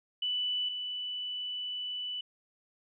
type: tone pair in turn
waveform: sine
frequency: 2978 / 2978 Hz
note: F#7 / F#7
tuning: +11 / +11 cents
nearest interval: unison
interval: 0 cents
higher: neither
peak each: -29 / -34 dBFS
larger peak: first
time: 0.22-0.69 / 0.69-2.21 s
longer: second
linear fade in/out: 5 ms
effects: none